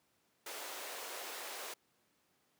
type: high-pass noise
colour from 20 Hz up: pink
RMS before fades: -45 dBFS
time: 0.46-1.74 s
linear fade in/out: 5 ms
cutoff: 420 Hz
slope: 24 dB/octave
effects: pink hiss -75 dBFS RMS until 2.59 s + high-pass 150 Hz 12 dB/octave